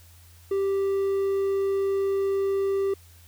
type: tone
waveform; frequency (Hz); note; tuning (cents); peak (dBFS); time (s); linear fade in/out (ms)
triangle; 392; G4; 0; -20; 0.51-2.94; 5
effects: added 85 Hz sine -50 dBFS peak until 3.27 s + white hiss -56 dBFS RMS until 3.27 s